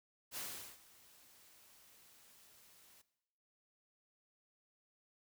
white noise with ADSR envelope, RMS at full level -43 dBFS, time 0.31-3.02 s, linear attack 60 ms, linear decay 400 ms, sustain -21 dB, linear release 10 ms, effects noise-tail reverb RT60 0.9 s tail -17 dB re dry

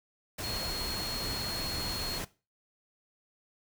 sine tone in noise, 4300 Hz, C8, 47 cents sharp, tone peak -36 dBFS, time 0.43-2.19 s, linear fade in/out 10 ms, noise pink, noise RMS -37 dBFS, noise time 0.38-2.25 s, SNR -2 dB, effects noise-tail reverb RT60 0.3 s tail -18 dB re dry

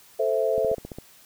sine chord, A minor, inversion none, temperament equal, 440 / 523.3 / 659.3 Hz, A4 / C5 / E5, 0 / 0 / 0 cents, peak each -25 dBFS, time 0.19-0.75 s, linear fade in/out 10 ms
click train, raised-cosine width 2 ms, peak -22 dBFS, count 7, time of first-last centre 0.58-0.985 s, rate 14.8 Hz
effects white hiss -53 dBFS RMS until 1.25 s

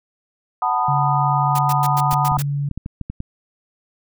sine chord, B dominant seventh, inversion second, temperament just, 740.8 / 889 / 987.8 / 1234.7 Hz, F#5 / A5 / B5 / D#6, +2 / +18 / 0 / -14 cents, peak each -22 dBFS, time 0.62-2.37 s, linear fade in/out 2 ms
sine tone with pitch glide, 140.3 to 142.42 Hz, C#3 to C#3, +21 to +47 cents, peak -19 dBFS, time 0.88-2.69 s, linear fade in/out 5 ms, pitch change +26 cents, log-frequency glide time 1.46-2.49 s
white noise bursts, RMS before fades -28 dBFS, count 7, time 1.55-2.423 s, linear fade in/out 5 ms, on 39 ms, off 100 ms
clicks, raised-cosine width 5 ms, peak -15 dBFS, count 9, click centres 2.129 / 2.319 / 2.377 / 2.713 / 2.776 / 2.861 / 3.013 / 3.1 / 3.204 s
effects none

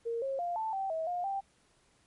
sine tone with pitch steps, 463.8 / 541 / 698 / 882 / 775 / 644 / 710 / 785 Hz, A#4 / C#5 / F5 / A5 / G5 / E5 / F5 / G5, -9 / -42 / -1 / +4 / -20 / -41 / +28 / +2 cents, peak -31 dBFS, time 0.05-1.41 s, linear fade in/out 20 ms, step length 170 ms, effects pink hiss -68 dBFS RMS until 2.06 s + MP3 48 kbps

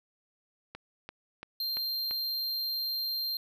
click train, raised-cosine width 0.3 ms, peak -25 dBFS, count 5, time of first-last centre 0.75-2.111 s, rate 2.94 Hz
square tone, 4177 Hz, C8, 4 cents flat, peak -31 dBFS, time 1.6-3.37 s, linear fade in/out 2 ms
effects none

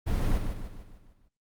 brown noise with echo, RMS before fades -26 dBFS, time 0.06-0.39 s, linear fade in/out 20 ms, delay 150 ms, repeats 6, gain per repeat -6 dB, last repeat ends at 1.29 s, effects noise-tail reverb RT60 0.1 s tail -23 dB re dry + Opus 32 kbps

